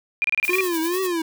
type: tone bursts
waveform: sine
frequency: 2411 Hz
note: D7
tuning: 45 cents sharp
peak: -17 dBFS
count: 8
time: 0.22-0.607 s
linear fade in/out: 0 ms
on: 23 ms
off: 29 ms
type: noise with tremolo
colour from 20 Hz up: blue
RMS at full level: -30 dBFS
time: 0.43-1.08 s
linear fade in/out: 20 ms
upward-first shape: sine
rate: 10 Hz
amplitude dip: 70%
type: tone with vibrato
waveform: square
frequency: 349.2 Hz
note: F4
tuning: in tune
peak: -22 dBFS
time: 0.49-1.22 s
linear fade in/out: 5 ms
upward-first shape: triangle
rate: 2.4 Hz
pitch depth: 170 cents each way
effects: none